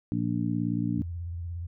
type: harmonic tone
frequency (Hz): 58.27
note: A#1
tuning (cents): 0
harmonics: 2 / 3 / 4 / 5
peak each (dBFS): -31 / -31 / -31 / -31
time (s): 0.12-1.02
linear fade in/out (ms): 0
type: tone with vibrato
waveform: sine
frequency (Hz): 85.5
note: F2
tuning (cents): -36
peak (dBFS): -32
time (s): 0.97-1.67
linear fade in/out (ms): 10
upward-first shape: square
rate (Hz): 17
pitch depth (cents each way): 51
effects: none